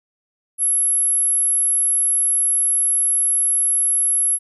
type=tone; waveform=sine; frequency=11175 Hz; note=F9; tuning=in tune; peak=-14 dBFS; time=0.58-4.39 s; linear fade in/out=50 ms; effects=tanh soft clip ceiling -10 dBFS